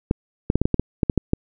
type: clicks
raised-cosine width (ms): 3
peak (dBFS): -4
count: 11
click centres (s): 0.111 / 0.501 / 0.556 / 0.616 / 0.655 / 0.743 / 0.796 / 1.032 / 1.098 / 1.177 / 1.334
effects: none